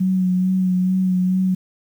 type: tone with vibrato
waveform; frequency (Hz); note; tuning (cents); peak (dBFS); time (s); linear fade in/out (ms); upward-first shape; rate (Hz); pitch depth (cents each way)
sine; 185; F#3; 0; -15; 0-1.55; 10; sine; 2.3; 24
effects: 8-bit